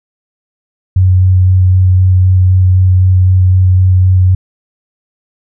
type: tone with vibrato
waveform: sine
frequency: 92.5 Hz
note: F#2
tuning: in tune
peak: -4 dBFS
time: 0.96-4.35 s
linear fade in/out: 5 ms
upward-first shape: square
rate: 3.9 Hz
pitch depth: 9 cents each way
effects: none